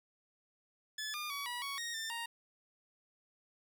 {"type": "tone with pitch steps", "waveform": "15% pulse", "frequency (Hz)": [1724, 1208, 1132, 970, 1116, 1867, 1790, 932], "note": ["A6", "D6", "C#6", "B5", "C#6", "A#6", "A6", "A#5"], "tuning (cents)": [-36, 48, 36, -31, 11, 2, 29, -1], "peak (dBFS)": -32, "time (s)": [0.98, 2.26], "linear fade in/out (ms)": 5, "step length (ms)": 160, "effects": []}